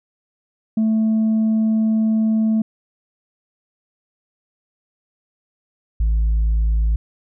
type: tone pair in turn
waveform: sine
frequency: 220 / 54.53 Hz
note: A3 / A1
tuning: 0 / -15 cents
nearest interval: 2 octaves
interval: 2415 cents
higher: first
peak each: -12 dBFS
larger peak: neither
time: 0.77-2.62 / 6-6.96 s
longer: first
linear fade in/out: 5 ms
effects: tanh soft clip ceiling -13 dBFS